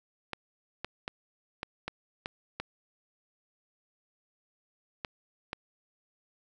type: clicks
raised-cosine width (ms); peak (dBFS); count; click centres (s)
0.3; -18; 9; 0.333 / 0.846 / 1.079 / 1.631 / 1.88 / 2.259 / 2.6 / 5.048 / 5.531
effects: none